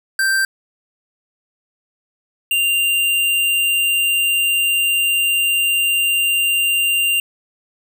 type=tone pair in turn; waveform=square; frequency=1568 / 2785 Hz; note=G6 / F7; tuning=0 / -5 cents; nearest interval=minor seventh; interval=995 cents; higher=second; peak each=-15 dBFS; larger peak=neither; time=0.19-0.45 / 2.51-7.2 s; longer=second; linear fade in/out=2 ms; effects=none